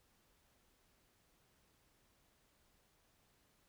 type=silence; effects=pink hiss -74 dBFS RMS until 3.68 s

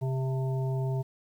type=harmonic tone with a mistuned harmonic; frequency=132.2 Hz; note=C3; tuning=18 cents sharp; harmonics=1 / 3 / 5 / 7; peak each=-27 / -37 / -41 / -44 dBFS; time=0.01-1.03 s; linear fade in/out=20 ms; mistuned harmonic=7; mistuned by=-46 cents; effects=10-bit

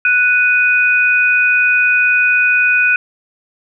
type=tone pair together; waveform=sine; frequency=1479 / 2489 Hz; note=F#6 / D#7; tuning=-1 / 0 cents; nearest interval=major sixth; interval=901 cents; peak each=-12 dBFS; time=0.05-2.96 s; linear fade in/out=2 ms; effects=none

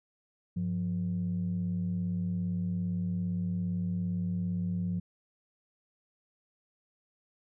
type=tone pair together; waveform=sine; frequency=99.2 / 176.75 Hz; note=G2 / F3; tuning=+21 / +21 cents; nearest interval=minor seventh; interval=1000 cents; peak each=-34 / -29 dBFS; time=0.56-5 s; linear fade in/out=10 ms; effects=tanh soft clip ceiling -24 dBFS

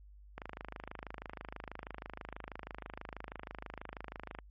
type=click train; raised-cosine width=0.5 ms; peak=-27 dBFS; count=106; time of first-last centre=0.38-4.388 s; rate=26.2 Hz; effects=added 50 Hz sine -53 dBFS peak until 4.5 s + MP3 32 kbps

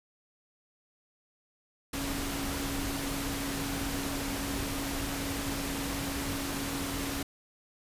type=tone in noise; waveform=sine; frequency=277.2 Hz; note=C#4; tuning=in tune; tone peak=-36 dBFS; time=1.93-7.23 s; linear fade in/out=5 ms; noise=pink; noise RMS=-35 dBFS; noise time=1.93-7.23 s; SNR=-4 dB; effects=resampled to 32000 Hz

